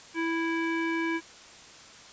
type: tone with low-pass filter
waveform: square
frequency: 329.6 Hz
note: E4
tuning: in tune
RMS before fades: -29 dBFS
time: 0.14-1.21 s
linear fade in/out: 50 ms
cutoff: 2100 Hz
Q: 4.8
effects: white hiss -49 dBFS RMS until 2.12 s + resampled to 16000 Hz